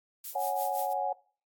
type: noise with tremolo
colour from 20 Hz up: violet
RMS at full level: -37 dBFS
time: 0.24-0.93 s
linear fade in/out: 2 ms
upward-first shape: sine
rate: 5.8 Hz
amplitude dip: 85%
type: chord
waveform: sine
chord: C# suspended fourth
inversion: none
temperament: just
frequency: 554.4 / 739.2 / 831.5 Hz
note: C#5 / F#5 / G#5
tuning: 0 / -2 / +2 cents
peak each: -35 / -31 / -32 dBFS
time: 0.35-1.13 s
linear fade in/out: 5 ms
effects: noise-tail reverb RT60 0.4 s tail -21 dB re dry + AAC 64 kbps